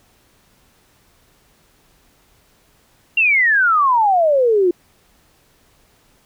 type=exponential sweep; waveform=sine; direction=down; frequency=2800 to 342.2 Hz; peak=-11 dBFS; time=3.17-4.71 s; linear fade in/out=5 ms; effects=pink hiss -56 dBFS RMS until 6.25 s